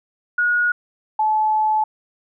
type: tone pair in turn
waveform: sine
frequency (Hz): 1448 / 863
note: F#6 / A5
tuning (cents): -38 / -34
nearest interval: major sixth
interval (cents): 896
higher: first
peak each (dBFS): -15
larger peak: neither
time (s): 0.38-0.72 / 1.19-1.84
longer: second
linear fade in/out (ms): 5
effects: none